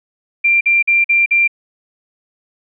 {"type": "tone bursts", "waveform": "sine", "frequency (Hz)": 2373, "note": "D7", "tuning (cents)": 17, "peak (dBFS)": -9, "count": 5, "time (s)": [0.44, 1.478], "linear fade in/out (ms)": 10, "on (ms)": 170, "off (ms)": 47, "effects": []}